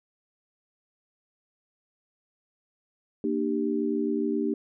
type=chord; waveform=sine; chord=G minor; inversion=first; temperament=equal with one note detuned; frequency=233.1 / 300.5 / 392 Hz; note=Bb3 / D4 / G4; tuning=0 / +40 / 0 cents; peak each=-29 / -28 / -29 dBFS; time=3.24-4.54 s; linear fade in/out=2 ms; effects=none